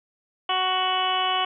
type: harmonic tone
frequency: 371.7 Hz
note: F#4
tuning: 8 cents sharp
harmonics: 1 / 2 / 3 / 4 / 5 / 6 / 7 / 8 / 9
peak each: -36 / -26 / -26 / -35 / -38 / -35 / -37 / -26 / -36 dBFS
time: 0.49-1.45 s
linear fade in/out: 5 ms
effects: none